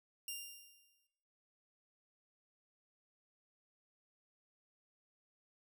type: tone with exponential decay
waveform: 10% pulse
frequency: 2794 Hz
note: F7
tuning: in tune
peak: -31 dBFS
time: 0.28-1.07 s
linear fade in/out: 2 ms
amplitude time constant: 170 ms
effects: noise-tail reverb RT60 1.0 s tail -17 dB re dry